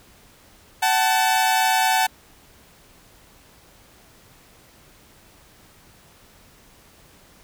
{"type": "tone pair together", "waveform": "sawtooth", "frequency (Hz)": [754, 877.8], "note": ["F#5", "A5"], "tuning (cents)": [32, -4], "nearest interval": "minor third", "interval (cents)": 264, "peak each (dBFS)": -16, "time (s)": [0.82, 2.07], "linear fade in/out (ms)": 10, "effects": ["pink hiss -52 dBFS RMS until 7.43 s"]}